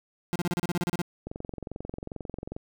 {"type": "tone bursts", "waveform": "30% pulse", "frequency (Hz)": 174.61, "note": "F3", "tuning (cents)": 0, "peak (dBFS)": -23, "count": 12, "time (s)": [0.33, 1.017], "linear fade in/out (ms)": 0, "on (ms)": 27, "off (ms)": 33}
{"type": "click train", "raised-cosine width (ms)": 2, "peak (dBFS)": -22, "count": 30, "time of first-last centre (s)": [1.27, 2.565], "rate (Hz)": 22.4}
{"effects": []}